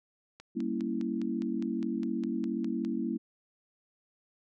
click train, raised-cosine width 0.2 ms, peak -30 dBFS, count 13, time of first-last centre 0.4-2.849 s, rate 4.9 Hz
sine chord, G diminished seventh, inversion none, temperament equal, 196 / 233.1 / 277.2 / 329.6 Hz, G3 / Bb3 / Db4 / Fb4, 0 / 0 / 0 / 0 cents, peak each -37 / -33 / -37 / -35 dBFS, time 0.55-3.18 s, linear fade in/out 20 ms
effects none

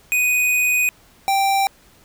square tone pair in turn, 2489 / 784 Hz, D#7 / G5, 0 / 0 cents, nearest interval octave + minor sixth, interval 2000 cents, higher first, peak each -16 dBFS, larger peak neither, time 0.12-0.89 / 1.28-1.67 s, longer first, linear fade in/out 0 ms, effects pink hiss -52 dBFS RMS until 2.04 s

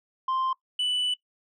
sine tone pair in turn, 1046.5 / 2977 Hz, C6 / F#7, 0 / +10 cents, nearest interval octave + tritone, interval 1810 cents, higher second, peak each -21 dBFS, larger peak neither, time 0.28-0.53 / 0.79-1.14 s, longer second, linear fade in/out 5 ms, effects noise-tail reverb RT60 0.1 s tail -22 dB re dry + tanh soft clip ceiling -23 dBFS

